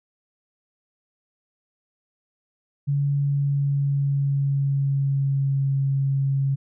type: tone with pitch glide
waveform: sine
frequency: 141.7 to 137.03 Hz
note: C#3 to C#3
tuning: +38 to -20 cents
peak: -19 dBFS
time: 2.87-6.56 s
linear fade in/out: 20 ms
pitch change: -58 cents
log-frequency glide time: 3.13-5.71 s
effects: none